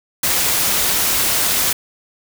white noise, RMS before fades -17 dBFS, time 0.23-1.73 s, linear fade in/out 5 ms, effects none

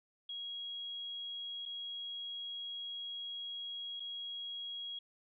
sine tone with dropouts, 3300 Hz, G#7, 12 cents flat, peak -40 dBFS, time 0.29-4.99 s, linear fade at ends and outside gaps 5 ms, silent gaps 1.655-1.659 / 3.998-4.002 s, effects none

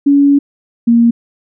sine tone pair in turn, 282.6 / 233.8 Hz, C#4 / A#3, +34 / +5 cents, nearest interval minor third, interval 329 cents, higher first, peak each -5 dBFS, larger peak neither, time 0.06-0.39 / 0.87-1.11 s, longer first, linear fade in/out 10 ms, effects none

